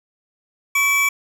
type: tone pair together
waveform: square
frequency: 1108.7 / 2312 Hz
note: C#6 / D7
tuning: 0 / -28 cents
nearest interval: octave + minor second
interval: 1272 cents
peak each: -25 / -16 dBFS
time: 0.75-1.09 s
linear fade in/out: 5 ms
effects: none